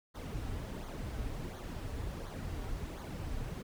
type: noise with flanger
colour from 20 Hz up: brown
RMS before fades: -40 dBFS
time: 0.14-3.63 s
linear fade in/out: 20 ms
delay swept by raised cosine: 0.38 to 5.88 ms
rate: 1.4 Hz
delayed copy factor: -0.6
effects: none